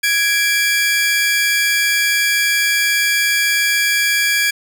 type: tone pair together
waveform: sawtooth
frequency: 1661.2 / 2345 Hz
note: G#6 / D7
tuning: 0 / -3 cents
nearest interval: tritone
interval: 597 cents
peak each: -13 dBFS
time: 0.03-4.51 s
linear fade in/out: 10 ms
effects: none